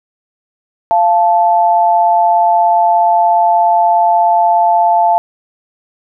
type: tone pair together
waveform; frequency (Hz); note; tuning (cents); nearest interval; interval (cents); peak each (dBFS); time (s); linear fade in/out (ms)
sine; 691.8 / 875; F5 / A5; -17 / -10; major third; 407; -10; 0.91-5.18; 0
effects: none